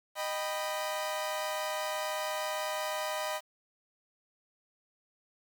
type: chord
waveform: sawtooth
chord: Eb augmented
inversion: none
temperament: equal with one note detuned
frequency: 618 / 784 / 987.8 Hz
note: Eb5 / G5 / B5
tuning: -12 / 0 / 0 cents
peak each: -31 / -36 / -34 dBFS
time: 0.15-3.41 s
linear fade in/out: 50 ms
effects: 9-bit